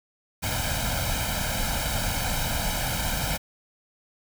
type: noise with comb filter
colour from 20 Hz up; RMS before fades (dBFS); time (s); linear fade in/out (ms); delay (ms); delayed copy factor
pink; -27; 0.42-3.38; 20; 1.3; +0.85
effects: none